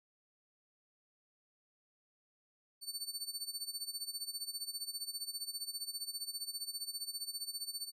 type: tone with tremolo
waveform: 25% pulse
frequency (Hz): 4500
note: C#8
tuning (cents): +25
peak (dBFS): -32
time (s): 2.81-7.92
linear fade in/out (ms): 50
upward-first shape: sine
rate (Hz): 15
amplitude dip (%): 85
effects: none